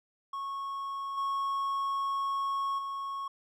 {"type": "tone with level steps", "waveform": "triangle", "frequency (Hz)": 1100, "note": "C#6", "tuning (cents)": -14, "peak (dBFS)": [-32, -27, -32], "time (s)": [0.33, 3.28], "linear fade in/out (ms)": 5, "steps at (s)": [1.17, 2.78], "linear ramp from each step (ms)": 10, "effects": []}